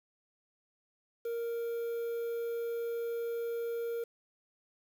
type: tone with quantisation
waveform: triangle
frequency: 466.2 Hz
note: A#4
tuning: in tune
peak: -31 dBFS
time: 1.25-4.04 s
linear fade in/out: 5 ms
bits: 9
effects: none